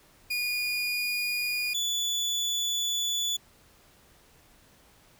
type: tone pair in turn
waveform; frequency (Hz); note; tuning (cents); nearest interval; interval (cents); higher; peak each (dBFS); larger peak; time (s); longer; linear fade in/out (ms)
30% pulse; 2443 / 3455; D#7 / A7; -32 / -32; tritone; 600; second; -25 / -24; second; 0.3-1.74 / 1.74-3.37; second; 10
effects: pink hiss -59 dBFS RMS until 5.19 s